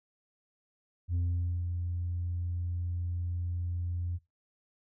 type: tone with ADSR envelope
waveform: sine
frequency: 87.31 Hz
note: F2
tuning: in tune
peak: -24 dBFS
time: 1.08-4.19 s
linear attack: 65 ms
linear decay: 490 ms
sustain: -6 dB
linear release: 38 ms
effects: noise-tail reverb RT60 0.2 s tail -18 dB re dry + tanh soft clip ceiling -26 dBFS